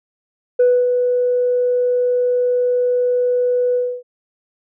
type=tone with ADSR envelope; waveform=sine; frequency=493.9 Hz; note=B4; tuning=in tune; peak=-7 dBFS; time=0.59-4.03 s; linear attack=10 ms; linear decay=260 ms; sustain=-6 dB; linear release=280 ms; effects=tanh soft clip ceiling -7 dBFS